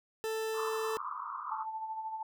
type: tone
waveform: 40% pulse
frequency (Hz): 441.6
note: A4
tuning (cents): +6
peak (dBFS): -32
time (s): 0.24-0.97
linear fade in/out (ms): 0
type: band-pass noise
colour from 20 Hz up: pink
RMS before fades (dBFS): -40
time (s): 0.53-1.66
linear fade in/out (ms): 50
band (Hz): 980 to 1300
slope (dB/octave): 96
type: tone with tremolo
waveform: sine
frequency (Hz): 880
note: A5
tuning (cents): 0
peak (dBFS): -34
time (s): 1.51-2.23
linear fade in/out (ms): 5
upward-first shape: sine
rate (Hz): 13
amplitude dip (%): 50
effects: none